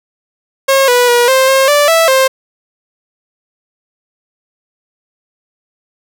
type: tone with pitch steps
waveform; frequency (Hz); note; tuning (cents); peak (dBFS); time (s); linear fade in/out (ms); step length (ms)
sawtooth; 541 / 490.3 / 481.3 / 526 / 535 / 584 / 657 / 528; C#5 / B4 / B4 / C5 / C5 / D5 / E5 / C5; -42 / -13 / -45 / +9 / +38 / -10 / -6 / +16; -3; 0.68-2.28; 10; 200
effects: none